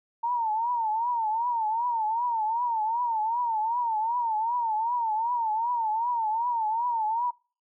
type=tone with vibrato; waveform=sine; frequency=915 Hz; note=A#5; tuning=32 cents flat; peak=-24 dBFS; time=0.23-7.31 s; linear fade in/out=10 ms; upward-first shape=triangle; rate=2.6 Hz; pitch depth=140 cents each way; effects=noise-tail reverb RT60 0.4 s tail -26 dB re dry